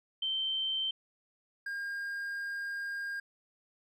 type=tone pair in turn; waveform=sine / triangle; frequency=3113 / 1613.3 Hz; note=G7 / G6; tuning=-13 / +49 cents; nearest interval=major seventh; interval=1138 cents; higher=first; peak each=-30 / -33 dBFS; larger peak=first; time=0.22-0.91 / 1.66-3.2 s; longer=second; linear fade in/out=5 ms; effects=none